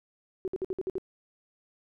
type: tone bursts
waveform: sine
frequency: 376.2 Hz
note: F#4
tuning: 29 cents sharp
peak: -28 dBFS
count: 7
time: 0.45-0.982 s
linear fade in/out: 0 ms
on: 28 ms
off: 56 ms
effects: none